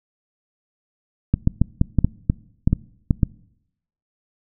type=clicks; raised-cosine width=5 ms; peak=-3 dBFS; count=11; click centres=1.34 / 1.474 / 1.616 / 1.814 / 1.987 / 2.046 / 2.299 / 2.675 / 2.73 / 3.108 / 3.232 s; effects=noise-tail reverb RT60 0.8 s tail -23 dB re dry